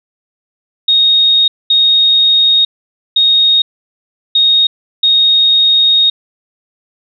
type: tone bursts at uneven times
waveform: sine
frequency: 3729 Hz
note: A#7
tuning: in tune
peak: -6 dBFS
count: 5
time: 0.88-1.48 / 1.7-2.65 / 3.16-3.62 / 4.35-4.67 / 5.03-6.1 s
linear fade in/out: 5 ms
effects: none